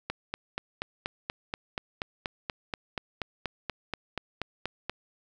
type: click train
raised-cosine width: 0.3 ms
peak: -15 dBFS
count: 21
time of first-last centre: 0.1-4.896 s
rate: 4.17 Hz
effects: none